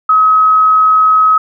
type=tone; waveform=sine; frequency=1275 Hz; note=D#6; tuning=42 cents sharp; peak=-5 dBFS; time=0.09-1.38 s; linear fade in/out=5 ms; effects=none